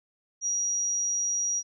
sine tone, 5750 Hz, F8, 50 cents sharp, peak -25 dBFS, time 0.41-1.63 s, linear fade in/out 50 ms, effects none

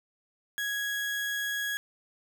35% pulse tone, 1661.2 Hz, G#6, in tune, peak -28 dBFS, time 0.58-1.77 s, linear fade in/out 0 ms, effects none

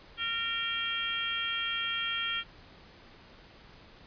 harmonic tone with a mistuned harmonic, 460 Hz, A#4, 23 cents flat, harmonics 3 / 4 / 5 / 6 / 7, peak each -37 / -39 / -38 / -39 / -33 dBFS, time 0.17-2.44 s, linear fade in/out 50 ms, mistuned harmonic 5, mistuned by +28 cents, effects pink hiss -54 dBFS RMS until 4.06 s + resampled to 11025 Hz

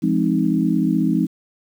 sine chord, F minor seventh, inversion none, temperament equal with one note detuned, 171.61 / 207.7 / 261.6 / 311.1 Hz, F3 / Ab3 / C4 / Eb4, -30 / 0 / 0 / 0 cents, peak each -21 dBFS, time 0.02-1.27 s, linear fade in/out 20 ms, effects 8-bit

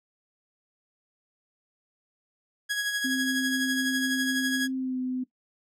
sawtooth tone with tremolo, 1661.2 Hz, G#6, in tune, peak -21 dBFS, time 2.69-4.68 s, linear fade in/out 20 ms, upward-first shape sine, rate 12 Hz, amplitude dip 45%
sine tone with pitch glide, 261.9 to 254.9 Hz, C4 to C4, +2 to -45 cents, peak -27 dBFS, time 3.04-5.24 s, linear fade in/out 10 ms, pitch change -47 cents, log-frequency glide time 4.75-4.99 s
effects noise-tail reverb RT60 0.1 s tail -17 dB re dry + low-pass 12000 Hz 12 dB/octave

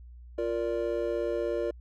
triangle chord, Bb major, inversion second, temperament just, 349.6 / 466.2 / 582.7 Hz, F4 / Bb4 / D5, +2 / 0 / -14 cents, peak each -30 dBFS, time 0.38-1.71 s, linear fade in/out 5 ms, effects added 60 Hz sine -45 dBFS peak until 1.8 s

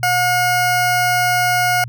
20% pulse tone, 720 Hz, F#5, 47 cents flat, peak -9 dBFS, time 0.03-1.84 s, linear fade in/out 2 ms, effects added 120 Hz sine -28 dBFS peak until 1.88 s

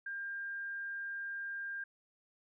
sine tone, 1600 Hz, G6, 35 cents sharp, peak -38 dBFS, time 0.06-1.84 s, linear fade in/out 5 ms, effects none

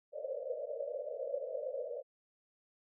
pink band-pass noise, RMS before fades -40 dBFS, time 0.12-2.03 s, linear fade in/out 50 ms, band 490 to 610 Hz, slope 96 dB/octave, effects none

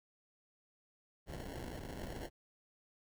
pink noise with sample-and-hold, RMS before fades -45 dBFS, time 1.26-2.3 s, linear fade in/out 50 ms, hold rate 1225 Hz, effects none

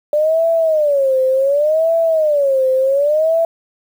sine tone with vibrato, 587.3 Hz, D5, in tune, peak -11 dBFS, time 0.13-3.45 s, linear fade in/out 2 ms, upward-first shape sine, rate 0.68 Hz, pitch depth 210 cents each way, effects 7-bit

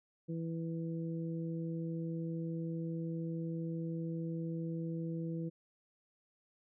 harmonic tone, 164.81 Hz, E3, in tune, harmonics 1 / 2 / 3, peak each -37 / -42 / -47 dBFS, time 0.28-5.5 s, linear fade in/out 20 ms, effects none

